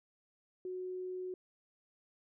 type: tone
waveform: sine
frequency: 367.8 Hz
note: F#4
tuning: 10 cents flat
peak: -38 dBFS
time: 0.65-1.34 s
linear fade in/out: 2 ms
effects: none